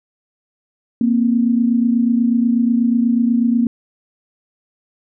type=tone pair together; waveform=sine; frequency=233.4 / 261.6 Hz; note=A#3 / C4; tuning=+2 / 0 cents; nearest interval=major second; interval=198 cents; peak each=-13 / -19 dBFS; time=1.01-3.67 s; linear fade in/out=2 ms; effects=none